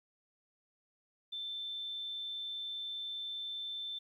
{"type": "tone", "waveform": "sine", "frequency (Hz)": 3545, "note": "A7", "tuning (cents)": 12, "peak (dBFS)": -38, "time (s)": [1.32, 3.99], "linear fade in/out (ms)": 10, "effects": ["12-bit"]}